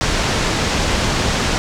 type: low-pass noise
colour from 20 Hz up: pink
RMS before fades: -18 dBFS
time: 0.01-1.58 s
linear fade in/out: 0 ms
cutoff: 7100 Hz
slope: 24 dB/octave
effects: none